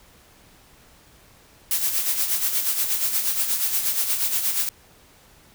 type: noise with tremolo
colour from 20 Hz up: blue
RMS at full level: -21 dBFS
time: 1.71-4.69 s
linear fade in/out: 2 ms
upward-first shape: sine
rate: 8.4 Hz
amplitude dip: 55%
effects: pink hiss -53 dBFS RMS until 5.54 s